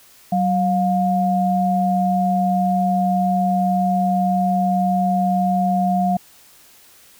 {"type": "tone pair together", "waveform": "sine", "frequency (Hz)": [188.21, 710], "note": ["F#3", "F5"], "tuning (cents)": [30, 28], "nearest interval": "octave + major seventh", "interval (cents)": 2298, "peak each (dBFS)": -18, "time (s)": [0.32, 6.17], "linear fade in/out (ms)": 5, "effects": ["white hiss -49 dBFS RMS until 7.19 s"]}